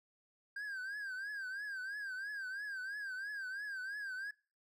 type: tone with vibrato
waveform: triangle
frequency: 1595 Hz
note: G6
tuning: 30 cents sharp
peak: -38 dBFS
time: 0.56-4.31 s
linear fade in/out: 5 ms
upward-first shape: triangle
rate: 3 Hz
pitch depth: 130 cents each way
effects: noise-tail reverb RT60 0.4 s tail -25 dB re dry